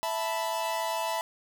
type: chord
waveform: 45% pulse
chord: E suspended fourth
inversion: none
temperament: equal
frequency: 659.3 / 880 / 987.8 Hz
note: E5 / A5 / B5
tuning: 0 / 0 / 0 cents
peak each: -33 dBFS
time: 0.03-1.21 s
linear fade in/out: 0 ms
effects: none